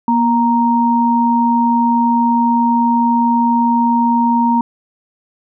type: tone pair together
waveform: sine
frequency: 238.1 / 932.3 Hz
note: A#3 / A#5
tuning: +37 / 0 cents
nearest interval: 2 octaves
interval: 2363 cents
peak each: -13 dBFS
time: 0.08-4.61 s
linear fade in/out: 2 ms
effects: none

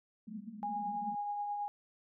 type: band-pass noise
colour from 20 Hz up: pink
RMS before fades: -46 dBFS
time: 0.27-1.15 s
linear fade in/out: 2 ms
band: 190 to 230 Hz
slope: 96 dB/octave
type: tone with tremolo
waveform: sine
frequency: 822 Hz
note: G#5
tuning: 18 cents flat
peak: -33 dBFS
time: 0.63-1.68 s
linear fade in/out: 0 ms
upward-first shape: triangle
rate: 9.3 Hz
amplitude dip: 35%
effects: none

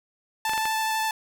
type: tone with vibrato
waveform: sawtooth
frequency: 879 Hz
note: A5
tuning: 2 cents flat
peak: -20 dBFS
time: 0.45-1.11 s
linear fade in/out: 2 ms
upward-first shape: square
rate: 12 Hz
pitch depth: 8 cents each way
type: clicks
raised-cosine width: 0.3 ms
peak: -16 dBFS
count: 4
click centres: 0.495 / 0.535 / 0.578 / 0.655 s
effects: none

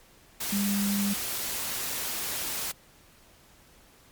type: tone in noise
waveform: sine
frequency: 201.1 Hz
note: G3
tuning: 44 cents sharp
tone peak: -25 dBFS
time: 0.52-1.14 s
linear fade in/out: 10 ms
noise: white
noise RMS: -32 dBFS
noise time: 0.4-2.72 s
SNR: +4 dB
effects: pink hiss -57 dBFS RMS until 4.11 s + MP3 96 kbps

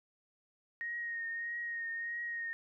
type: tone with vibrato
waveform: sine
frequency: 1864.7 Hz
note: A#6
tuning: in tune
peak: -36 dBFS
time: 0.81-2.53 s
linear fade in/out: 0 ms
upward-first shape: triangle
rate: 1.6 Hz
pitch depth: 30 cents each way
effects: none

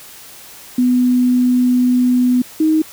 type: tone pair in turn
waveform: sine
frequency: 249 / 313.7 Hz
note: B3 / D#4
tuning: +14 / +14 cents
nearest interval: major third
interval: 400 cents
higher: second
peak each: -10 dBFS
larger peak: neither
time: 0.78-2.42 / 2.6-2.82 s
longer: first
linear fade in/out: 5 ms
effects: white hiss -38 dBFS RMS until 2.92 s

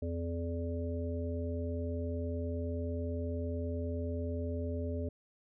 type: harmonic tone with a mistuned harmonic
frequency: 85 Hz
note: F2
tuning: 46 cents flat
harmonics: 1 / 3 / 5 / 7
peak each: -35 / -40 / -42 / -43 dBFS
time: 0.02-5.09 s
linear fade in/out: 5 ms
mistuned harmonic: 7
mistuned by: -27 cents
effects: none

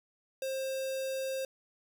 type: tone with notch filter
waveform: square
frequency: 531 Hz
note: C5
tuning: 25 cents sharp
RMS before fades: -35 dBFS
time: 0.42-1.45 s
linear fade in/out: 2 ms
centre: 1300 Hz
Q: 1
effects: none

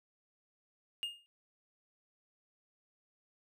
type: tone with exponential decay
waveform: triangle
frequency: 2834 Hz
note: F7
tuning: 25 cents sharp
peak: -30 dBFS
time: 1.03-1.26 s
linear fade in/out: 0 ms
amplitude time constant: 50 ms
effects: none

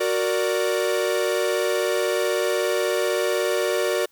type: chord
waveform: 45% pulse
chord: Gb augmented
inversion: none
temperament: equal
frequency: 370 / 466.2 / 587.3 Hz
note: Gb4 / Bb4 / D5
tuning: 0 / 0 / 0 cents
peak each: -25 dBFS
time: 0-4.06 s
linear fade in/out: 10 ms
effects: white hiss -61 dBFS RMS until 4.11 s

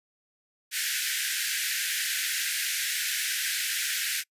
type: high-pass noise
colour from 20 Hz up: pink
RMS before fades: -29 dBFS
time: 0.71-4.24 s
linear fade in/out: 50 ms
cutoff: 1500 Hz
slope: 96 dB/octave
effects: noise-tail reverb RT60 0.1 s tail -26 dB re dry + resampled to 32000 Hz

